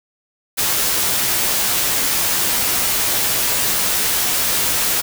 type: noise with comb filter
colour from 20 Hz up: white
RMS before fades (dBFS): -18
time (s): 0.57-5.02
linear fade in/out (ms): 20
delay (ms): 13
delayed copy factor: -0.55
effects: none